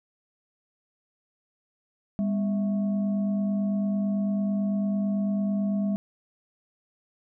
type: tone with frequency modulation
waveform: sine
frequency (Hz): 201.5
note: G3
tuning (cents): +48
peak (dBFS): -23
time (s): 2.19-5.96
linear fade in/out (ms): 0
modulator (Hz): 452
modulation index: 0.39
effects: none